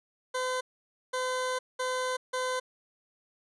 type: tone bursts at uneven times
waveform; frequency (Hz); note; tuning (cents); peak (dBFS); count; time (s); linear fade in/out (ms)
20% pulse; 510; C5; -44; -24; 4; 0.34-0.61 / 1.13-1.59 / 1.79-2.17 / 2.33-2.6; 10
effects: resampled to 24000 Hz